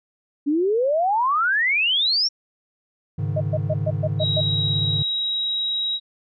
sine exponential sweep, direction up, 277.2 to 5650 Hz, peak -17 dBFS, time 0.46-2.29 s, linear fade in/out 20 ms
triangle chord, Ab suspended fourth, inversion none, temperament equal, 103.83 / 138.59 / 155.56 Hz, Ab2 / Db3 / Eb3, 0 / 0 / 0 cents, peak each -23 / -25 / -25 dBFS, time 3.18-5.03 s, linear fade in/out 10 ms
sine tone bursts, 622.3 Hz, D#5, in tune, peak -20 dBFS, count 7, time 3.36-4.409 s, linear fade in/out 10 ms, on 47 ms, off 120 ms
sine tone, 3832 Hz, A#7, 47 cents sharp, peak -21 dBFS, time 4.19-6 s, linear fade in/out 50 ms
effects none

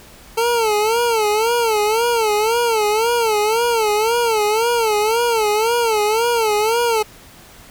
25% pulse tone with vibrato, 446.3 Hz, A4, 25 cents sharp, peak -11 dBFS, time 0.37-7.03 s, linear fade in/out 10 ms, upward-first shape sine, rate 1.9 Hz, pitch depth 120 cents each way, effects pink hiss -43 dBFS RMS until 7.7 s

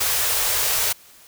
white band-stop noise, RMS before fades -21 dBFS, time 0-0.93 s, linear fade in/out 10 ms, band 130 to 390 Hz, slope 48 dB/octave, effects white hiss -49 dBFS RMS until 1.27 s

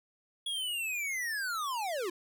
square linear sweep, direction down, 3357 to 329.6 Hz, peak -33 dBFS, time 0.46-2.1 s, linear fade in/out 5 ms, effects none

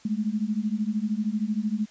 sine beating tone pair, 206.6 / 219.6 Hz, G#3 / A3, -9 / -3 cents, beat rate 13 Hz, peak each -27 dBFS, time 0.05-1.86 s, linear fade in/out 5 ms, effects white hiss -54 dBFS RMS until 1.9 s + resampled to 16000 Hz

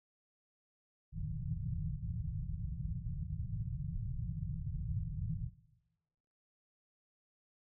white low-pass noise, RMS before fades -39 dBFS, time 1.12-5.5 s, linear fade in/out 50 ms, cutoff 170 Hz, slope 96 dB/octave, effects noise-tail reverb RT60 1.0 s tail -17 dB re dry

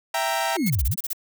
sawtooth chord, E diminished, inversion none, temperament equal with one note detuned, 662.3 / 784 / 932.3 Hz, E5 / G5 / Bb5, +8 / 0 / 0 cents, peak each -23 dBFS, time 0.14-0.57 s, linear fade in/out 5 ms
sawtooth tone with exponential growth, 2169 Hz, C#7, 38 cents flat, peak -24 dBFS, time 0.35-0.7 s, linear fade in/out 2 ms, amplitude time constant 75 ms
sine exponential two-way sweep, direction down then up, 432.2 to 53.2 to 226 Hz, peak -20 dBFS, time 0.55-0.96 s, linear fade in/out 50 ms, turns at 0.86 s
violet noise bursts, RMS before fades -27 dBFS, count 8, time 0.66-1.132 s, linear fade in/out 5 ms, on 31 ms, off 32 ms
effects none

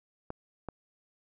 clicks, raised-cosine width 1 ms, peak -23 dBFS, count 2, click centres 0.304 / 0.687 s, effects none

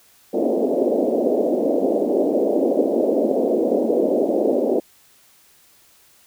white band-pass noise, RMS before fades -19 dBFS, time 0.33-4.8 s, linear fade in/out 10 ms, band 230 to 610 Hz, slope 48 dB/octave, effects white hiss -54 dBFS RMS until 6.26 s

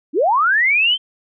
sine linear sweep, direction up, 251.8 to 3164 Hz, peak -12 dBFS, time 0.13-0.98 s, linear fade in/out 50 ms, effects none

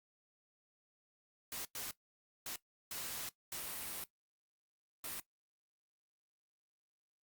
white noise bursts at uneven times, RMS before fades -43 dBFS, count 6, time 1.52-1.65 / 1.75-1.91 / 2.46-2.56 / 2.91-3.29 / 3.52-4.04 / 5.04-5.2 s, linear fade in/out 2 ms, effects noise-tail reverb RT60 0.1 s tail -17 dB re dry + Opus 48 kbps

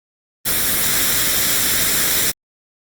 white noise with comb filter, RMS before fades -17 dBFS, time 0.45-2.32 s, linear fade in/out 20 ms, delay 0.54 ms, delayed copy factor +0.5, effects Opus 32 kbps

